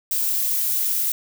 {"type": "noise", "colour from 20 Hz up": "violet", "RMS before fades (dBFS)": -22, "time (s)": [0.11, 1.12], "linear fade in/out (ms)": 2, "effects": []}